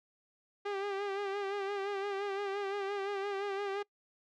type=tone with vibrato; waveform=sawtooth; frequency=398.7 Hz; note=G4; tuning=29 cents sharp; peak=-30 dBFS; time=0.65-3.83 s; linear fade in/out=10 ms; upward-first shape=sine; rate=5.8 Hz; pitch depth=50 cents each way; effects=noise-tail reverb RT60 0.1 s tail -24 dB re dry + low-pass 3000 Hz 12 dB/octave